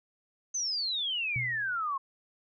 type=exponential sweep; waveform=sine; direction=down; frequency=6300 to 1060 Hz; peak=-29 dBFS; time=0.54-1.98 s; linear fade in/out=10 ms
type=tone with exponential decay; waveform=sine; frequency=123.47 Hz; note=B2; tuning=in tune; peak=-30 dBFS; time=1.36-1.81 s; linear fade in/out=0 ms; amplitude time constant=97 ms
effects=none